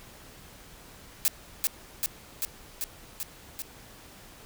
blue noise with echo, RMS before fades -23 dBFS, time 1.25-1.28 s, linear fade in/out 0 ms, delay 390 ms, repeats 6, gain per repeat -2 dB, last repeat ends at 3.62 s, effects pink hiss -50 dBFS RMS until 4.45 s

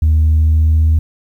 sine tone with pitch glide, 78.1 to 79.01 Hz, D#2 to D#2, +7 to +27 cents, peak -6 dBFS, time 0.02-0.99 s, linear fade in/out 5 ms, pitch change +20 cents, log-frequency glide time 0.24-0.82 s, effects tanh soft clip ceiling -6 dBFS + 8-bit

